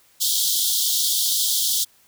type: high-pass noise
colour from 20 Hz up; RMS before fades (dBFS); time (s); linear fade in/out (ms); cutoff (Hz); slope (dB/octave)
pink; -21; 0.2-1.85; 20; 3200; 96
effects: white hiss -57 dBFS RMS until 2.07 s